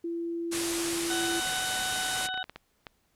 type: tone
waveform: sine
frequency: 337.7 Hz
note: E4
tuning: 42 cents sharp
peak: -30 dBFS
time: 0.04-1.4 s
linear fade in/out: 5 ms
type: low-pass noise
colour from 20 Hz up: white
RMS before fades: -34 dBFS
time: 0.51-2.28 s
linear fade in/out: 20 ms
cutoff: 11000 Hz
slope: 48 dB/octave
type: harmonic tone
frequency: 747 Hz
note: F#5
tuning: 16 cents sharp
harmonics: 1 / 2 / 4 / 5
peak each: -36 / -34 / -39 / -37 dBFS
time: 1.1-2.43 s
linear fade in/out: 2 ms
type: clicks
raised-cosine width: 0.3 ms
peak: -24 dBFS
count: 10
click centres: 1.927 / 2.062 / 2.211 / 2.288 / 2.342 / 2.376 / 2.441 / 2.496 / 2.56 / 2.868 s
effects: pink hiss -71 dBFS RMS until 3.15 s